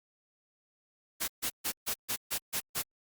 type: noise bursts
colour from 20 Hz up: white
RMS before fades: -32 dBFS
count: 8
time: 1.2-2.828 s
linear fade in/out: 20 ms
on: 81 ms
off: 140 ms
effects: Opus 48 kbps